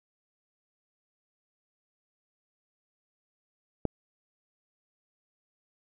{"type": "click", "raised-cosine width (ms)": 2, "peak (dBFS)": -13, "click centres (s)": 3.853, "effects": []}